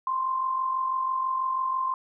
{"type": "tone with amplitude modulation", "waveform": "sine", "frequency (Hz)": 1046.5, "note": "C6", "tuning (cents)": 0, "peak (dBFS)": -22, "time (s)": [0.07, 1.94], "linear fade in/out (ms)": 2, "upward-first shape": "sine", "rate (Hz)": 46.1, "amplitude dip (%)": 50, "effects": []}